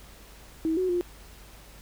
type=tone with pitch steps; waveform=sine; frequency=321.5 / 370 / 352.6 Hz; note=E4 / F#4 / F4; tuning=-43 / 0 / +17 cents; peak=-23 dBFS; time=0.65-1.01 s; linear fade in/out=0 ms; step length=120 ms; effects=added 50 Hz sine -50 dBFS peak until 1.81 s + pink hiss -51 dBFS RMS until 1.81 s